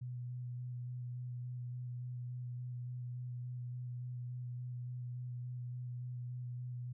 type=tone with vibrato; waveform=sine; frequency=123.47 Hz; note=B2; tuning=in tune; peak=-40 dBFS; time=0.01-6.93 s; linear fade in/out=10 ms; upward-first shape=square; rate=3.5 Hz; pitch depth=12 cents each way; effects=none